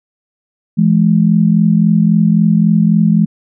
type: tone pair together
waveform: sine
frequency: 168.2 / 211.9 Hz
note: E3 / G#3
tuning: +35 / +35 cents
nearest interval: major third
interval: 400 cents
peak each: -10 dBFS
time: 0.77-3.26 s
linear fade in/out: 20 ms
effects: none